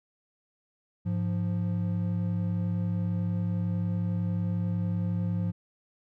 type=tone pair together; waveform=triangle; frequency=103.83 / 174.84 Hz; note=G#2 / F3; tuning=0 / +2 cents; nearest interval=major sixth; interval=902 cents; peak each=-27 dBFS; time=1.05-5.52 s; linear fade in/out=20 ms; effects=none